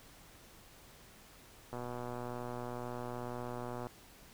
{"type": "click train", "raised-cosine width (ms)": 1, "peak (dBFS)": -28, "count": 262, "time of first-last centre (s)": [1.73, 3.869], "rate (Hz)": 122, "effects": ["pink hiss -58 dBFS RMS until 4.33 s"]}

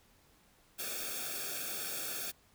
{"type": "noise with comb filter", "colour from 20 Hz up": "white", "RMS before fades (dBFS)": -39, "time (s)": [0.78, 2.32], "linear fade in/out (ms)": 20, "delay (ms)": 1, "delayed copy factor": -1, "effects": ["pink hiss -66 dBFS RMS until 2.54 s"]}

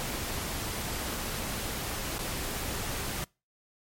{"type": "noise with dropouts", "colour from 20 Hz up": "pink", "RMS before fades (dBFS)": -34, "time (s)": [0, 3.24], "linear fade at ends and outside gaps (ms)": 0, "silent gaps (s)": [2.182, 2.191], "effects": ["noise-tail reverb RT60 0.3 s tail -26 dB re dry", "MP3 64 kbps"]}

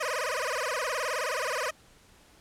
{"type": "tone with vibrato", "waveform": "15% pulse", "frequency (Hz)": 556, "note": "C#5", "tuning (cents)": 5, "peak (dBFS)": -22, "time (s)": [0, 1.71], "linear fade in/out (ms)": 10, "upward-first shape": "sine", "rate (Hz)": 19, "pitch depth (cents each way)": 240, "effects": ["pink hiss -58 dBFS RMS until 2.4 s", "low-pass 11000 Hz 12 dB/octave"]}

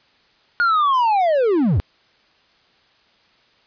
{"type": "linear sweep", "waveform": "triangle", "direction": "down", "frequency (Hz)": [1445, 65.41], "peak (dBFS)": -12, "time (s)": [0.6, 1.8], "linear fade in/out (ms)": 0, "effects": ["white hiss -57 dBFS RMS until 3.66 s", "resampled to 11025 Hz"]}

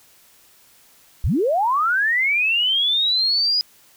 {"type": "linear sweep", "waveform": "sine", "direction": "up", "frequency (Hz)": [36.71, 4978], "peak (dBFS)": -16, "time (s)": [1.24, 3.61], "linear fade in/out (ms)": 0, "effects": ["white hiss -53 dBFS RMS until 3.96 s"]}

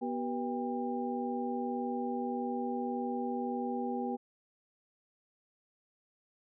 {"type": "tone cluster", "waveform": "sine", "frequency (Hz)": [244.5, 383.8, 485.5, 799], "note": ["B3", "G4", "B4", "G5"], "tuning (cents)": [-17, -37, -30, 33], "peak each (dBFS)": [-35, -40, -40, -38], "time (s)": [0.01, 4.17], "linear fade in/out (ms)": 20, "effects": []}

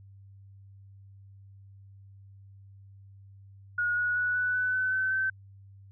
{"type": "tone with pitch steps", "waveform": "sine", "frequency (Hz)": [1445, 1458.4, 1472, 1485.6, 1499.4, 1513.3, 1527.4, 1541.6], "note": ["F#6", "F#6", "F#6", "F#6", "F#6", "F#6", "G6", "G6"], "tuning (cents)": [-41, -25, -9, 7, 23, 39, -45, -29], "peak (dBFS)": -25, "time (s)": [3.78, 5.3], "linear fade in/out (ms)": 5, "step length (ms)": 190, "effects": ["added 98 Hz sine -49 dBFS peak until 5.91 s"]}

